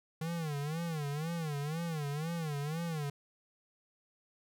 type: tone with vibrato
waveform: square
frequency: 155.56 Hz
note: D#3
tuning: in tune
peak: -35 dBFS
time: 0.21-3.1 s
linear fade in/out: 5 ms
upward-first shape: sine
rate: 2 Hz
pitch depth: 160 cents each way
effects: none